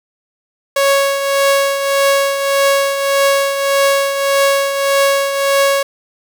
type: tone with tremolo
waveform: sawtooth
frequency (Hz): 554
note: C#5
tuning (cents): -1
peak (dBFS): -5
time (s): 0.76-5.83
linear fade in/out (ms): 5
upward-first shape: triangle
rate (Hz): 1.7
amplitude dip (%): 60
effects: 7-bit